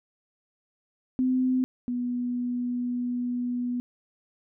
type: tone pair in turn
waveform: sine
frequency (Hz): 256.3 / 245.1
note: C4 / B3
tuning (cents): -36 / -13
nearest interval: minor second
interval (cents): 77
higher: first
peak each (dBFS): -21 / -26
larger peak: first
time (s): 1.19-1.64 / 1.88-3.8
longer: second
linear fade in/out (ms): 0
effects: none